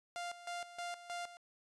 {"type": "tone with tremolo", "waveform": "sawtooth", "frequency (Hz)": 698.5, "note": "F5", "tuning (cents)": 0, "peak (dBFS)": -36, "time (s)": [0.16, 1.37], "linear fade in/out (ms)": 0, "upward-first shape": "square", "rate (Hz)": 3.2, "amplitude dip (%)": 75, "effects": ["resampled to 22050 Hz"]}